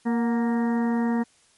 harmonic tone with a mistuned harmonic, 233.3 Hz, A#3, 2 cents sharp, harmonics 1 / 2 / 3 / 4 / 5 / 6 / 7 / 8, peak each -21 / -32 / -36 / -34 / -43 / -45 / -45 / -39 dBFS, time 0.05-1.24 s, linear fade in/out 20 ms, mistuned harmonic 3, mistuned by +63 cents, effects white hiss -60 dBFS RMS until 1.57 s + MP3 48 kbps

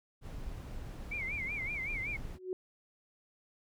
brown noise, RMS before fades -43 dBFS, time 0.21-2.39 s, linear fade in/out 50 ms
sine tone with vibrato, 2228 Hz, C#7, 8 cents sharp, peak -35 dBFS, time 1.11-2.17 s, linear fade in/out 10 ms, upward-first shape sine, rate 5.3 Hz, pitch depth 140 cents each way
sine tone with exponential growth, 369.8 Hz, F#4, 1 cent flat, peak -30 dBFS, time 2.3-2.53 s, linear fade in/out 1 ms, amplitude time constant 50 ms
effects none

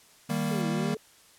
violet noise, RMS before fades -41 dBFS, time 0.29-0.62 s, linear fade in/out 10 ms
square chord, Eb major, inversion none, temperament equal, 155.56 / 196 / 233.1 Hz, Eb3 / G3 / Bb3, 0 / 0 / 0 cents, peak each -32 dBFS, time 0.29-0.95 s, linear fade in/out 10 ms
sine linear two-way sweep, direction down then up, 440 to 319.8 to 440 Hz, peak -34 dBFS, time 0.51-0.97 s, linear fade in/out 2 ms, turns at 0.67 s
effects white hiss -57 dBFS RMS until 1.38 s + low-pass 11000 Hz 12 dB/octave

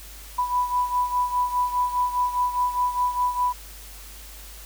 sine beating tone pair, 988 / 992.9 Hz, B5 / B5, 0 / +9 cents, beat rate 4.9 Hz, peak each -22 / -27 dBFS, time 0.38-3.53 s, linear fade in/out 10 ms, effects added 50 Hz sine -42 dBFS peak until 4.65 s + white hiss -44 dBFS RMS until 4.65 s

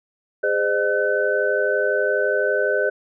sine tone cluster, 410.7 / 516 / 608 / 1513 Hz, G#4 / C5 / D#5 / F#6, -19 / -24 / -40 / +38 cents, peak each -23 dBFS, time 0.43-2.9 s, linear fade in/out 10 ms, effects none

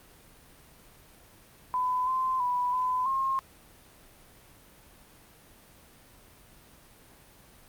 sine tone with pitch steps, 1005 / 1035 / 987 / 1010 / 1070 Hz, B5 / C6 / B5 / B5 / C6, +30 / -19 / -1 / +39 / +38 cents, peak -25 dBFS, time 1.74-3.39 s, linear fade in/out 0 ms, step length 330 ms, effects pink hiss -55 dBFS RMS until 7.68 s + Opus 32 kbps

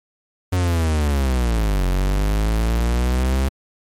45% pulse linear two-way sweep, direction down then up, 92.4 to 45.18 to 67.4 Hz, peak -16 dBFS, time 0.52-3.49 s, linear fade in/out 10 ms, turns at 1.86 s, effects MP3 64 kbps

